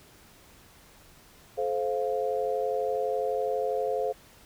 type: chord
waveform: sine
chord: F major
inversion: first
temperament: equal with one note detuned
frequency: 431.2 / 523.3 / 698.5 Hz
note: A4 / C5 / F5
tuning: -35 / 0 / 0 cents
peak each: -30 / -29 / -32 dBFS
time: 1.57-4.13 s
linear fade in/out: 20 ms
effects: pink hiss -55 dBFS RMS until 4.45 s